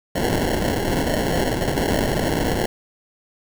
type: noise with sample-and-hold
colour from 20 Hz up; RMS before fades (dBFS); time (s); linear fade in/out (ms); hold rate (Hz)
white; -21; 0.15-2.66; 5; 1225
effects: none